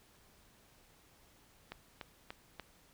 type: click train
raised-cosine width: 0.3 ms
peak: -27 dBFS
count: 4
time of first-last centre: 1.72-2.597 s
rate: 3.42 Hz
effects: pink hiss -65 dBFS RMS until 2.93 s